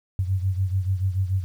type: beating tone pair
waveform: sine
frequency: 93.2 / 100.1 Hz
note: F#2 / G2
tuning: +13 / +37 cents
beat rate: 6.9 Hz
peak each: -22 / -27 dBFS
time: 0.19-1.44 s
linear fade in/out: 0 ms
effects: 9-bit